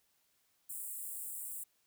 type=high-pass noise; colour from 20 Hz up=pink; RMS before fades=-43 dBFS; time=0.69-1.64 s; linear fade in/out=10 ms; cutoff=7700 Hz; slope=96 dB/octave; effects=white hiss -75 dBFS RMS until 1.86 s